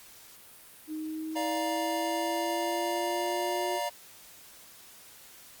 sine exponential sweep, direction up, 309.5 to 360.7 Hz, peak -33 dBFS, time 0.87-3.8 s, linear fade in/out 50 ms
square chord, Bb major, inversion first, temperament equal with one note detuned, 587.3 / 698.5 / 942.6 Hz, D5 / F5 / Bb5, 0 / 0 / +19 cents, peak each -35 dBFS, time 1.35-3.9 s, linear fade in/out 20 ms
effects white hiss -52 dBFS RMS until 5.6 s + Opus 48 kbps

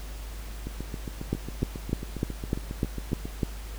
two click trains, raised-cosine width 3 ms, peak -12 / -21 dBFS, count 8 / 20, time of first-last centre 1.33-3.432 / 0.67-3.255 s, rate 3.33 / 7.35 Hz, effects added 51 Hz sine -36 dBFS peak until 3.78 s + pink hiss -46 dBFS RMS until 3.78 s

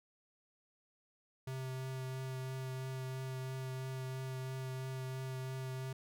square tone with vibrato, 130.81 Hz, C3, in tune, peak -40 dBFS, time 1.47-5.93 s, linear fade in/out 5 ms, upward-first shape triangle, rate 3 Hz, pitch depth 13 cents each way, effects none

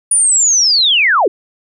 sine linear sweep, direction down, 9700 to 317.1 Hz, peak -8 dBFS, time 0.11-1.28 s, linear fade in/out 5 ms, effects none

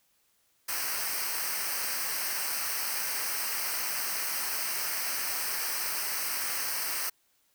white noise with comb filter, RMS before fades -32 dBFS, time 0.68-7.1 s, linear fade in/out 10 ms, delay 0.28 ms, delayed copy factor -0.8, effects white hiss -70 dBFS RMS until 7.54 s

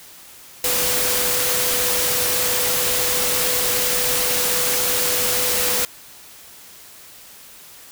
sine tone in noise, 495.1 Hz, B4, 4 cents sharp, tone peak -28 dBFS, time 0.64-5.85 s, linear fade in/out 2 ms, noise white, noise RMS -20 dBFS, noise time 0.64-5.85 s, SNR -11 dB, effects white hiss -43 dBFS RMS until 7.91 s

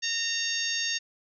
harmonic tone, 920 Hz, A#5, 23 cents flat, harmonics 2 / 3 / 4 / 5 / 6 / 7, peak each -34 / -34 / -34 / -34 / -34 / -34 dBFS, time 0.02-0.99 s, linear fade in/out 20 ms, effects none

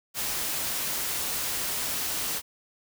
white noise, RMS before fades -30 dBFS, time 0.14-2.42 s, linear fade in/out 50 ms, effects none

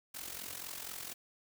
white noise with amplitude modulation, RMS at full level -41 dBFS, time 0.14-1.14 s, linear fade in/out 10 ms, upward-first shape sine, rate 44.1 Hz, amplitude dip 70%, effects none

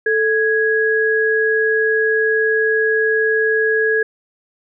sine tone pair together, 440 / 1661.2 Hz, A4 / G#6, 0 / 0 cents, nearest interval octave + major seventh, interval 2300 cents, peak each -16 dBFS, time 0.06-4.03 s, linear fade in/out 5 ms, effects none

